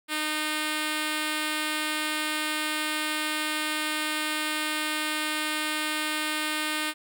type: tone with notch filter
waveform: 5% pulse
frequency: 306.6 Hz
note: D#4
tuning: 25 cents flat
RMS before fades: -29 dBFS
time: 0.08-6.94 s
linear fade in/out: 50 ms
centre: 720 Hz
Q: 1.6
effects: none